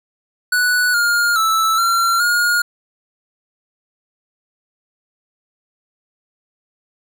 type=tone with pitch steps; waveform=square; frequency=1478 / 1415 / 1316 / 1367 / 1430 Hz; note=F#6 / F6 / E6 / F6 / F6; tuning=-2 / +22 / -3 / -37 / +41 cents; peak=-14 dBFS; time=0.52-2.62 s; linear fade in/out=5 ms; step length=420 ms; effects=none